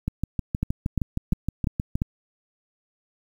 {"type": "two click trains", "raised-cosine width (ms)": 5, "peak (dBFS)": [-10, -12], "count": [5, 13], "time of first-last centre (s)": [[0.63, 2.019], [0.08, 1.955]], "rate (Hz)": [2.88, 6.4], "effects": ["8-bit"]}